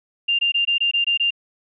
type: tone bursts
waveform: sine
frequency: 2794 Hz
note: F7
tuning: in tune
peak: -16 dBFS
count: 8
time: 0.28-1.307 s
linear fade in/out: 10 ms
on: 110 ms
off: 21 ms
effects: none